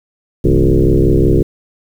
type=tone with frequency modulation; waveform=sine; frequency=150 Hz; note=D3; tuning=37 cents sharp; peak=-7 dBFS; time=0.44-1.43 s; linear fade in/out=10 ms; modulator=65.2 Hz; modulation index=4.3; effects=7-bit